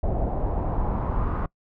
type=noise with low-pass filter sweep; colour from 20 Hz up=brown; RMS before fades=-25 dBFS; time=0.03-1.46 s; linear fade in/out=5 ms; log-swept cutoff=660 to 1200 Hz; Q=2.9; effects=noise-tail reverb RT60 0.1 s tail -23 dB re dry